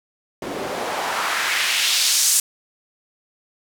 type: noise with band-pass filter sweep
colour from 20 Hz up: white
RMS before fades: -21 dBFS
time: 0.42-2.4 s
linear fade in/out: 2 ms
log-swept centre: 290 to 8100 Hz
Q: 1.3
effects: none